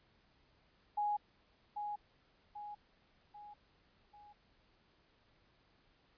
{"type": "tone with echo", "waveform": "sine", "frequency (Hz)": 830.6, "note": "G#5", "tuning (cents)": 0, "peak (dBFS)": -32, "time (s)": [0.97, 1.17], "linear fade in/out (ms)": 10, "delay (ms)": 790, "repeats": 4, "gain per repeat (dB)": -6, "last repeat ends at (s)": 4.33, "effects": ["pink hiss -71 dBFS RMS until 6.17 s", "resampled to 11025 Hz"]}